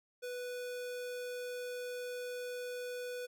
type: tone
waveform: square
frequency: 493.9 Hz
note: B4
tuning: in tune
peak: -40 dBFS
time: 0.22-3.27 s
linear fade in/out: 20 ms
effects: none